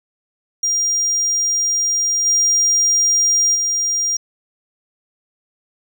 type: tone with level steps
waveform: triangle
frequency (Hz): 5700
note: F8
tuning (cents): +34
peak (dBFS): -14 / -11 / -15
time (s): 0.63-4.17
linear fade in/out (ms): 5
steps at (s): 2.25 / 3.54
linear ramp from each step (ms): 20
effects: none